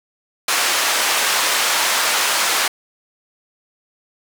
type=band-pass noise; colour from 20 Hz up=pink; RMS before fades=-18 dBFS; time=0.48-2.68 s; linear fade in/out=5 ms; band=880 to 11000 Hz; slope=12 dB/octave; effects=none